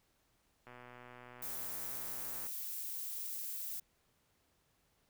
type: click train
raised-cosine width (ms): 0.5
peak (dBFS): -38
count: 222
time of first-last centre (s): 0.67-2.467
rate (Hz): 123
type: noise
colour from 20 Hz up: violet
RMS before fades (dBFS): -42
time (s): 1.42-3.8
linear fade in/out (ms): 5
effects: pink hiss -75 dBFS RMS until 5.09 s